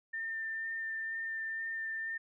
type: tone with vibrato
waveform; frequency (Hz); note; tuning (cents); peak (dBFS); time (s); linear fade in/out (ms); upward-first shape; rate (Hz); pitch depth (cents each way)
sine; 1800; A6; +39; -35; 0.13-2.18; 10; sine; 2.1; 10
effects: none